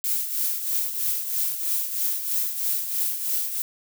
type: noise with tremolo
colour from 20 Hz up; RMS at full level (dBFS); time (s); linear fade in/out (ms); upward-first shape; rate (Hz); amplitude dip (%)
violet; -23; 0.04-3.62; 0; triangle; 3.1; 65
effects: none